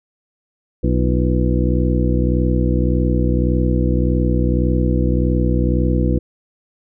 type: harmonic tone with a mistuned harmonic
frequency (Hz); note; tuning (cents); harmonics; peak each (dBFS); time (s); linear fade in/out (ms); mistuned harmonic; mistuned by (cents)
61.74; B1; 0; 1 / 2 / 3 / 4 / 5 / 6 / 8; -17 / -20 / -22 / -23 / -24 / -25 / -26; 0.83-6.19; 10; 6; -100
effects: none